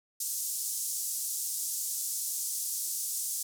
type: band-pass noise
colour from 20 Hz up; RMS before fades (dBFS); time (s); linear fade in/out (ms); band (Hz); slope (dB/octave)
pink; -34; 0.2-3.43; 5; 6300 to 14000; 24
effects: none